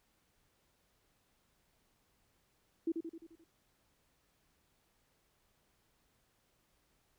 sine tone with echo, 329.6 Hz, E4, in tune, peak -30 dBFS, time 2.87-2.92 s, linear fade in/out 5 ms, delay 87 ms, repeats 6, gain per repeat -5 dB, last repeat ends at 3.442 s, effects pink hiss -75 dBFS RMS until 7.18 s

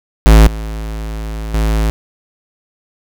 square tone with level steps, 54.1 Hz, A1, 29 cents flat, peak -3 / -21 / -12 dBFS, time 0.26-1.9 s, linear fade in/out 0 ms, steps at 0.47 / 1.54 s, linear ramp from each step 2 ms, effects none

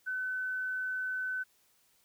sine tone, 1513 Hz, F#6, 38 cents sharp, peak -32 dBFS, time 0.06-1.44 s, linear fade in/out 20 ms, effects white hiss -69 dBFS RMS until 2.04 s

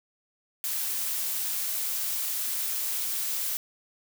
blue noise, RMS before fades -30 dBFS, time 0.64-3.57 s, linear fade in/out 0 ms, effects none

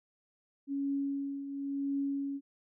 sine tone with tremolo, 278.4 Hz, C#4, 8 cents sharp, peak -29 dBFS, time 0.67-2.41 s, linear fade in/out 50 ms, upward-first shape triangle, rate 0.95 Hz, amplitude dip 65%, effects none

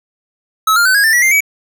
square tone with pitch steps, 1292 / 1400.8 / 1518.8 / 1646.7 / 1785.4 / 1935.8 / 2099 / 2276 Hz, E6 / F6 / F#6 / G#6 / A6 / B6 / C7 / C#7, -35 / +5 / +45 / -15 / +25 / -35 / +5 / +45 cents, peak -9 dBFS, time 0.67-1.406 s, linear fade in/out 5 ms, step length 92 ms, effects none

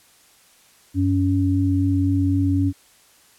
sine tone pair together, 94.63 / 280 Hz, F#2 / C#4, +39 / +18 cents, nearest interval octave + perfect fifth, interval 1879 cents, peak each -19 dBFS, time 0.94-2.73 s, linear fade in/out 50 ms, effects white hiss -54 dBFS RMS until 3.38 s + low-pass 12000 Hz 12 dB/octave

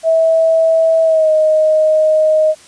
sine tone with pitch glide, 650 to 623.2 Hz, E5 to D#5, -24 to +3 cents, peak -8 dBFS, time 0.03-2.55 s, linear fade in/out 50 ms, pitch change -73 cents, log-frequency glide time 1.03-1.31 s, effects white hiss -42 dBFS RMS until 2.67 s + resampled to 22050 Hz

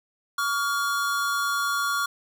square tone pair together, 1135.1 / 1406 Hz, C#6 / F6, +41 / +11 cents, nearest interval major third, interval 370 cents, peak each -27 dBFS, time 0.38-2.06 s, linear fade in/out 5 ms, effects none

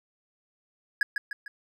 triangle tone with echo, 1670 Hz, G#6, 9 cents sharp, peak -18 dBFS, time 1.01-1.03 s, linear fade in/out 2 ms, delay 150 ms, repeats 3, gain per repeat -6 dB, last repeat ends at 1.48 s, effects none

